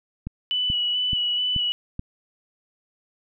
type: click train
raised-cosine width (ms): 5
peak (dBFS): -17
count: 5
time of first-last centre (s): 0.27-1.994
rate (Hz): 2.32
type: tone with vibrato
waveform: sine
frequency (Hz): 2960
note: F#7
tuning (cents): 0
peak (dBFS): -21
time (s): 0.51-1.72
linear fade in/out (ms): 0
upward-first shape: square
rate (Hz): 2.3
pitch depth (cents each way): 15
effects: none